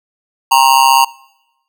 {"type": "tone with amplitude modulation", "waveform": "square", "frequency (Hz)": 932.3, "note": "A#5", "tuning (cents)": 0, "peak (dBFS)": -3, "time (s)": [0.51, 1.05], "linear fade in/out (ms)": 10, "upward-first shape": "sine", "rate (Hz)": 135, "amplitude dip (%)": 90, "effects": ["noise-tail reverb RT60 0.9 s tail -23 dB re dry"]}